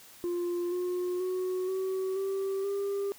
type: tone with pitch steps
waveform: sine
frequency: 350 / 359.2 / 368.7 / 378.4 / 388.3 / 398.6 Hz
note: F4 / F4 / F#4 / F#4 / G4 / G4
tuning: +4 / +49 / -6 / +39 / -16 / +29 cents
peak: -26 dBFS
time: 0.24-3.12 s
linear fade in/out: 0 ms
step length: 480 ms
effects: tanh soft clip ceiling -28 dBFS + white hiss -53 dBFS RMS until 3.18 s